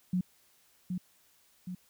sine tone with echo, 181.6 Hz, F#3, 32 cents flat, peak -26 dBFS, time 0.13-0.21 s, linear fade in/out 5 ms, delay 770 ms, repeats 2, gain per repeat -5 dB, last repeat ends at 1.75 s, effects white hiss -66 dBFS RMS until 1.89 s

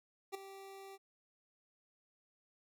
25% pulse tone with ADSR envelope, 390 Hz, G4, 9 cents flat, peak -33 dBFS, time 0.32-0.98 s, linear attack 26 ms, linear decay 9 ms, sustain -13 dB, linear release 36 ms, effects none

